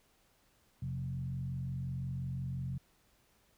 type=tone with frequency modulation; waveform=sine; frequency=130.7 Hz; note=C3; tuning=1 cent flat; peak=-35 dBFS; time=0.82-2.78 s; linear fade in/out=5 ms; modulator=45.7 Hz; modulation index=0.82; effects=pink hiss -70 dBFS RMS until 3.57 s